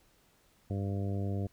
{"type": "harmonic tone", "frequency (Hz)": 99, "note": "G2", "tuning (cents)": 18, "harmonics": [1, 2, 3, 4, 5, 6, 7], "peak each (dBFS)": [-32, -38, -42, -44, -46, -48, -49], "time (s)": [0.7, 1.47], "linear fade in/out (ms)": 5, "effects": ["pink hiss -67 dBFS RMS until 1.52 s"]}